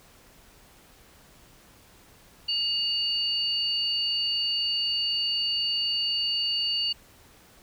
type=tone pair together; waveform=sine; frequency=2850 / 4524 Hz; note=F7 / C#8; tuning=+34 / +34 cents; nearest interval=minor sixth; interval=800 cents; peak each=-27 dBFS; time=2.48-6.93 s; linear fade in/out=10 ms; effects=pink hiss -55 dBFS RMS until 7.62 s